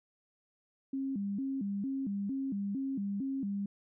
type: tone with vibrato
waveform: sine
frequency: 232.4 Hz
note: A#3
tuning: 5 cents flat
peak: -32 dBFS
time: 0.93-3.66 s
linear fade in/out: 5 ms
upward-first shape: square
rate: 2.2 Hz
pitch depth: 260 cents each way
effects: none